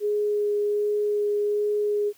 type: tone with vibrato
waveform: sine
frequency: 415.3 Hz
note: G#4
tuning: in tune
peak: -21 dBFS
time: 0-2.13 s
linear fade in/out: 50 ms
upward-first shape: sine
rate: 1.3 Hz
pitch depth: 8 cents each way
effects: white hiss -57 dBFS RMS until 2.17 s